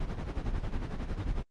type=noise with tremolo; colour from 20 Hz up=brown; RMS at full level=-30 dBFS; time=0-1.43 s; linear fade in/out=5 ms; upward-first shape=sine; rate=11 Hz; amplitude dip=65%; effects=low-pass 5000 Hz 12 dB/octave + Opus 24 kbps